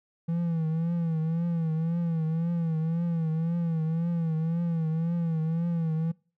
triangle tone with vibrato, 164.81 Hz, E3, in tune, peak -23 dBFS, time 0.28-6.12 s, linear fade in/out 10 ms, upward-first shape triangle, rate 1.9 Hz, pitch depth 83 cents each way, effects noise-tail reverb RT60 0.4 s tail -25 dB re dry

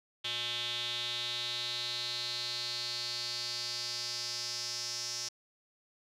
square tone with band-pass filter sweep, 120 Hz, B2, 49 cents flat, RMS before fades -37 dBFS, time 0.24-5.29 s, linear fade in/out 10 ms, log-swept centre 3400 to 5500 Hz, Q 5.6, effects none

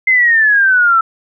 sine exponential sweep, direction down, 2090 to 1318 Hz, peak -7 dBFS, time 0.07-1.01 s, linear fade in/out 5 ms, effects none

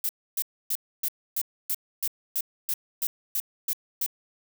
violet noise bursts, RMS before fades -27 dBFS, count 13, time 0.04-4.063 s, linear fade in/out 2 ms, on 51 ms, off 280 ms, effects none

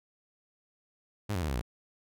sawtooth tone with pitch steps, 103.83 / 89.87 / 77.78 / 67.33 / 58.27 Hz, G#2 / F#2 / D#2 / C#2 / A#1, 0 / -50 / 0 / -50 / 0 cents, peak -26 dBFS, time 1.29-1.615 s, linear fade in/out 10 ms, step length 65 ms, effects none

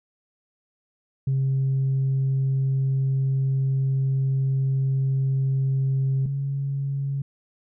sine tone pair in turn, 134.3 / 138.4 Hz, C3 / C#3, +46 / -2 cents, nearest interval minor second, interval 52 cents, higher second, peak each -18 / -23 dBFS, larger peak first, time 1.27-6.26 / 6.26-7.22 s, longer first, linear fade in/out 5 ms, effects tanh soft clip ceiling -17 dBFS

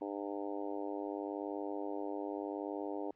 harmonic tone, 100.8 Hz, G2, 49 cents sharp, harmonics 3 / 4 / 5 / 6 / 7 / 8 / 9, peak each -41 / -43 / -45 / -47 / -48 / -49 / -50 dBFS, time 0.01-3.11 s, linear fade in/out 5 ms, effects pink hiss -74 dBFS RMS until 3.15 s + low-pass 3000 Hz 12 dB/octave

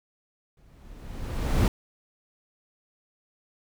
brown noise with exponential growth, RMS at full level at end -18 dBFS, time 0.57-1.68 s, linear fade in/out 2 ms, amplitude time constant 240 ms, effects none

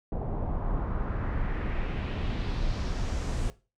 brown noise with low-pass filter sweep, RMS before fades -30 dBFS, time 0.12-3.5 s, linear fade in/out 0 ms, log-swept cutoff 680 to 8600 Hz, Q 1.8, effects noise-tail reverb RT60 0.3 s tail -18 dB re dry

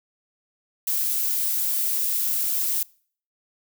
violet noise, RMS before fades -24 dBFS, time 0.87-2.83 s, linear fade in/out 5 ms, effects noise-tail reverb RT60 0.5 s tail -24 dB re dry

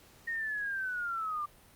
sine linear sweep, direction down, 1864.7 to 1174.7 Hz, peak -32 dBFS, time 0.27-1.46 s, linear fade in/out 10 ms, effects pink hiss -59 dBFS RMS until 1.75 s + Opus 48 kbps

